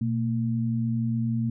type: tone pair together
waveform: sine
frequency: 120.5 / 227.5 Hz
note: B2 / A#3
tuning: -42 / -42 cents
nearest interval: major seventh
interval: 1100 cents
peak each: -26 dBFS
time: 0.01-1.5 s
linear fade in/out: 5 ms
effects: none